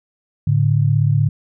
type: tone pair together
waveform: sine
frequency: 108.6 / 144.96 Hz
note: A2 / D3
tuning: -22 / -22 cents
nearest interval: perfect fourth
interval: 500 cents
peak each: -15 dBFS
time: 0.47-1.29 s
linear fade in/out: 5 ms
effects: none